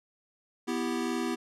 square chord, E minor, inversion second, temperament equal, 246.9 / 329.6 / 392 Hz, B3 / E4 / G4, 0 / 0 / 0 cents, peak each -33 / -34 / -36 dBFS, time 0.67-1.36 s, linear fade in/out 20 ms, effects low-pass 10000 Hz 12 dB/octave

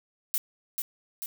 violet noise with echo, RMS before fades -27 dBFS, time 0.34-0.38 s, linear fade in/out 0 ms, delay 440 ms, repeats 2, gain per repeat -4 dB, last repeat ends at 1.26 s, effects none

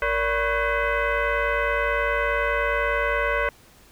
sine tone with frequency modulation, 466.2 Hz, A#4, in tune, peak -20 dBFS, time 0.02-3.49 s, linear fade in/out 2 ms, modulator 521 Hz, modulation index 3.3, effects pink hiss -53 dBFS RMS until 3.91 s

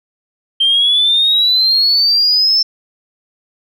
sine exponential sweep, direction up, 3136 to 5340 Hz, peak -8 dBFS, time 0.6-2.63 s, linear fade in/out 10 ms, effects tanh soft clip ceiling -4 dBFS

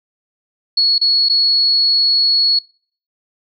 sine tone with dropouts, 4362 Hz, C#8, 29 cents flat, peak -10 dBFS, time 0.77-2.59 s, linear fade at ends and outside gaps 5 ms, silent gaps 0.982-1.013 / 1.287-1.296 s, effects noise-tail reverb RT60 0.5 s tail -26 dB re dry

